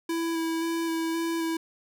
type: tone with vibrato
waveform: square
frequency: 329.6 Hz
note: E4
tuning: in tune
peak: -27 dBFS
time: 0.09-1.57 s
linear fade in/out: 5 ms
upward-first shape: square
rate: 1.9 Hz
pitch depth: 12 cents each way
effects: none